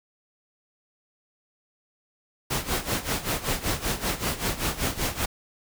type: noise with tremolo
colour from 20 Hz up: pink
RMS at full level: -25 dBFS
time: 2.5-5.26 s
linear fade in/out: 10 ms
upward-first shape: sine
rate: 5.2 Hz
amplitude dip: 80%
effects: none